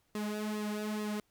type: tone with flanger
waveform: sawtooth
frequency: 211.4 Hz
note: G#3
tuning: 31 cents sharp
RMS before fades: -36 dBFS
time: 0.15-1.2 s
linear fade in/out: 2 ms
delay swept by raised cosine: 1.3 to 3.8 ms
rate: 2.3 Hz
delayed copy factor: -0.75
effects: pink hiss -74 dBFS RMS until 1.3 s